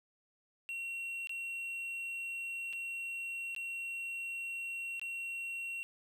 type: tone with dropouts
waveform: triangle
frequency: 2734 Hz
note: F7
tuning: 37 cents flat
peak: -36 dBFS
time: 0.69-5.83 s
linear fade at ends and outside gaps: 0 ms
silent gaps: 1.272-1.294 / 2.728-2.733 / 3.549-3.563 / 4.996-5.015 s
effects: none